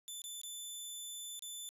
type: tone with dropouts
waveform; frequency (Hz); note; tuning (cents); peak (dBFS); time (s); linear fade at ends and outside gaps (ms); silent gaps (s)
15% pulse; 3518; A7; -1; -36; 0.08-1.69; 0; 0.218-0.24 / 0.415-0.434 / 1.393-1.423
effects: resampled to 32000 Hz + 12-bit